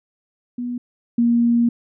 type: tone pair in turn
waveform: sine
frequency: 243.9 / 235.9 Hz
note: B3 / A#3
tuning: -21 / +21 cents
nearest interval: minor second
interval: 58 cents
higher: first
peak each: -23 / -13 dBFS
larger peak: second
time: 0.58-0.78 / 1.18-1.69 s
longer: second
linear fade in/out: 5 ms
effects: none